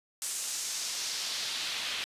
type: noise with band-pass filter sweep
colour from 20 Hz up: pink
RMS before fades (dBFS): -35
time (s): 0.22-2.04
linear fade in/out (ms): 0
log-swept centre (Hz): 8200 to 3100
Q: 1.6
effects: resampled to 32000 Hz